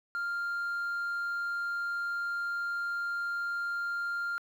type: tone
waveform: sine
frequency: 1396.9 Hz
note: F6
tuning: in tune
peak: -28 dBFS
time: 0.15-4.38 s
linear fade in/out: 0 ms
effects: tanh soft clip ceiling -30 dBFS + 10-bit